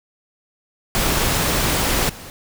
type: noise with level steps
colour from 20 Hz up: pink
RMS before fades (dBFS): -19 / -37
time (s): 0.95-2.3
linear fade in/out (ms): 0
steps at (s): 2.09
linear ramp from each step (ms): 5
effects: none